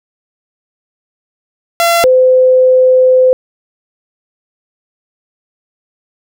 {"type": "tone pair in turn", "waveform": ["sawtooth", "sine"], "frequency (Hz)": [681, 512.4], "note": ["F5", "C5"], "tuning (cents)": [-44, -36], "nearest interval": "perfect fourth", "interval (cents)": 492, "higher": "first", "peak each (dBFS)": -4, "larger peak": "neither", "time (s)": [[1.8, 2.04], [2.04, 3.33]], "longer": "second", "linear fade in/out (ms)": 0, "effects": []}